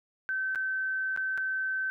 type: tone with dropouts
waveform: sine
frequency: 1539 Hz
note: G6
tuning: 32 cents flat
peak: -28 dBFS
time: 0.29-1.9 s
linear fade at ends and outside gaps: 0 ms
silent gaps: 0.549-0.557 / 1.163-1.174 / 1.376-1.38 s
effects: none